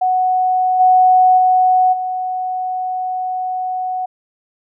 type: tone with level steps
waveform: sine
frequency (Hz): 740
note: F#5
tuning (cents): 0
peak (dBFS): -12 / -7 / -9 / -18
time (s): 0.01-4.06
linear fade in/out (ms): 10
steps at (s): 0.79 / 1.37 / 1.92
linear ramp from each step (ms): 20
effects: none